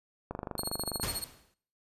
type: click train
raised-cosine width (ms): 1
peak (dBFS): -21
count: 19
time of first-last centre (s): 0.31-1.039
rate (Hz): 24.7
type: tone with tremolo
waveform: 10% pulse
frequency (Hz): 4321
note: C#8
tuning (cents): -45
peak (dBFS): -24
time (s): 0.58-1.24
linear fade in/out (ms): 0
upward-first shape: sine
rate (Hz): 14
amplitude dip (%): 95
type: noise with exponential decay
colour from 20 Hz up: pink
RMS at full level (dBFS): -33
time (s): 1.03-1.54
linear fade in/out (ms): 1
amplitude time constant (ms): 110
effects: noise-tail reverb RT60 0.6 s tail -20 dB re dry + resampled to 32000 Hz